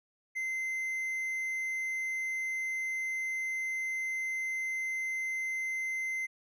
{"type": "tone", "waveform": "triangle", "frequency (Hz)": 2070, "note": "C7", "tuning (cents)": -19, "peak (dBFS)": -30, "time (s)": [0.35, 6.27], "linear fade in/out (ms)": 20, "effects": []}